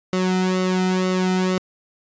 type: tone with flanger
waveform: sawtooth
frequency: 185 Hz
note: F#3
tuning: in tune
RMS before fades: -20 dBFS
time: 0.13-1.58 s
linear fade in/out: 0 ms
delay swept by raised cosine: 1.2 to 1.82 ms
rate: 2.1 Hz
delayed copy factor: -0.75
effects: resampled to 16000 Hz